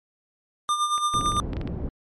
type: tone with tremolo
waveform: square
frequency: 1200 Hz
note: D6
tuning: 37 cents sharp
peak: -20 dBFS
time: 0.69-1.4 s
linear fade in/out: 0 ms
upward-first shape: sine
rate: 8.9 Hz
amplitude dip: 60%
type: clicks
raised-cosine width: 0.3 ms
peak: -22 dBFS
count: 10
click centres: 0.979 / 1.138 / 1.211 / 1.26 / 1.32 / 1.367 / 1.533 / 1.568 / 1.614 / 1.675 s
type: low-pass noise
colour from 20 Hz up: pink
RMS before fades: -30 dBFS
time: 1.14-1.89 s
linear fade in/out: 2 ms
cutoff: 350 Hz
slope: 12 dB/octave
effects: MP3 48 kbps